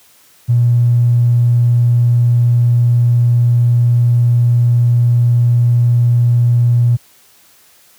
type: tone with tanh clipping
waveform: triangle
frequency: 120 Hz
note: B2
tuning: 49 cents flat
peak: -7 dBFS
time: 0.48-6.97 s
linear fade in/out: 20 ms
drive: 2 dB
effects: white hiss -48 dBFS RMS until 7.98 s + high-pass 60 Hz 12 dB/octave